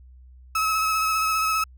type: tone with vibrato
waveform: 35% pulse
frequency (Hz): 1289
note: E6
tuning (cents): -39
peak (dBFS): -19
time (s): 0.55-1.64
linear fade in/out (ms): 5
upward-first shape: sine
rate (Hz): 15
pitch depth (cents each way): 20
effects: added 63 Hz sine -45 dBFS peak until 1.77 s